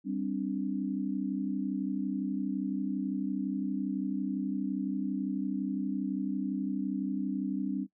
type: chord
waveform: sine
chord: G suspended fourth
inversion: none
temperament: equal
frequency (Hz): 196 / 261.6 / 293.7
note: G3 / C4 / D4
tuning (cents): 0 / 0 / 0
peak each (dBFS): -34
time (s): 0.04-7.87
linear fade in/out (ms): 50
effects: noise-tail reverb RT60 0.1 s tail -19 dB re dry